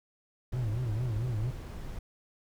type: noise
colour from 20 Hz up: brown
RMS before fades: -40 dBFS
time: 0.52-1.99 s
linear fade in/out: 5 ms
type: tone with vibrato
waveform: triangle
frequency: 115.4 Hz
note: A#2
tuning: 17 cents flat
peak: -27 dBFS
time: 0.53-1.51 s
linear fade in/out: 10 ms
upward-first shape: sine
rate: 4.4 Hz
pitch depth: 180 cents each way
effects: none